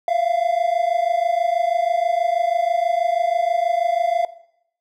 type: tone pair together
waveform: triangle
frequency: 674.8 / 701 Hz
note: E5 / F5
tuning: +40 / +6 cents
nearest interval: minor second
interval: 66 cents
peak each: -18 dBFS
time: 0.08-4.25 s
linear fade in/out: 2 ms
effects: noise-tail reverb RT60 0.7 s tail -17 dB re dry